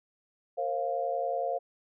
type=chord; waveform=sine; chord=Bb suspended second; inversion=none; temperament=equal with one note detuned; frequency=466.2 / 536.7 / 698.5 Hz; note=Bb4 / C5 / F5; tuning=0 / +44 / 0 cents; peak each=-36 / -32 / -31 dBFS; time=0.57-1.59 s; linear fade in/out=20 ms; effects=none